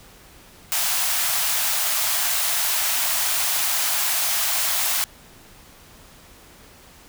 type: high-pass noise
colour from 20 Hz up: white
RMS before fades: -22 dBFS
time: 0.72-5.04 s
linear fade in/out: 0 ms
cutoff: 610 Hz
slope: 96 dB/octave
effects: pink hiss -48 dBFS RMS until 7.08 s